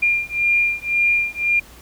sine beating tone pair, 2400 / 2401.9 Hz, D7 / D7, +37 / +38 cents, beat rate 1.9 Hz, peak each -19 dBFS, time 0.02-1.6 s, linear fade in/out 10 ms, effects added 60 Hz sine -47 dBFS peak until 1.81 s + pink hiss -45 dBFS RMS until 1.81 s

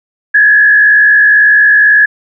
sine tone with frequency modulation, 1690 Hz, G#6, 30 cents sharp, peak -3 dBFS, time 0.34-2.06 s, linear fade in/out 10 ms, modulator 62 Hz, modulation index 0.72, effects none

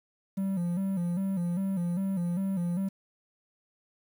triangle tone with vibrato, 183.4 Hz, F#3, 15 cents flat, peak -25 dBFS, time 0.37-2.89 s, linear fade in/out 10 ms, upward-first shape square, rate 2.5 Hz, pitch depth 95 cents each way, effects 9-bit

